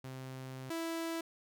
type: tone pair in turn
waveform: sawtooth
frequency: 130.81 / 329.8 Hz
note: C3 / E4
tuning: 0 / +1 cents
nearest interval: octave + major third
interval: 1601 cents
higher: second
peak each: -39 / -32 dBFS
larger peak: second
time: 0.04-0.7 / 0.7-1.21 s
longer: first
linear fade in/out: 5 ms
effects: none